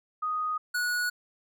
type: tone pair in turn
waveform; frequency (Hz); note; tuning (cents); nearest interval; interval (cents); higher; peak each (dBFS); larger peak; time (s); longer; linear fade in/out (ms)
sine / square; 1244.5 / 1462.8; D#6 / F#6; 0 / -20; minor third; 280; second; -27; neither; 0.22-0.58 / 0.74-1.1; neither; 10
effects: none